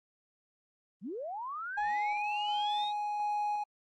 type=linear sweep; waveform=sine; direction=up; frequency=155.56 to 3843 Hz; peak=-36 dBFS; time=1.01-2.93 s; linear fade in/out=50 ms
type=tone with tremolo; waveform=triangle; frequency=833 Hz; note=G#5; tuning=5 cents sharp; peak=-27 dBFS; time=1.77-3.64 s; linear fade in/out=10 ms; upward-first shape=square; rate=1.4 Hz; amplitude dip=25%
effects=tanh soft clip ceiling -23 dBFS + Opus 24 kbps